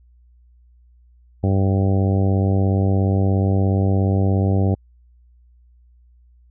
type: harmonic tone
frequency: 97 Hz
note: G2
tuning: 18 cents flat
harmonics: 1 / 2 / 3 / 4 / 5 / 6 / 7 / 8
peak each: -16 / -22 / -26 / -28 / -30 / -32 / -33 / -34 dBFS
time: 1.43-4.75 s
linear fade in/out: 10 ms
effects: added 60 Hz sine -49 dBFS peak until 6.5 s